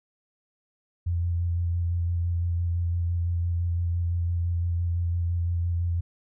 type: tone with vibrato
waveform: sine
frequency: 86.1 Hz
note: F2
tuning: 24 cents flat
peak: -23 dBFS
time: 1.06-6.01 s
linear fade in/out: 10 ms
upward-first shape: square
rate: 5.9 Hz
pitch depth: 15 cents each way
effects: none